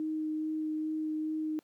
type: tone with vibrato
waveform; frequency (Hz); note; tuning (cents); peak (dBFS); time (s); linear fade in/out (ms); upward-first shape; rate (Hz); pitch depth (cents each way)
sine; 311.1; D#4; 0; -30; 0-1.59; 0; sine; 2.4; 9
effects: pink hiss -71 dBFS RMS until 1.63 s + high-pass 200 Hz 12 dB/octave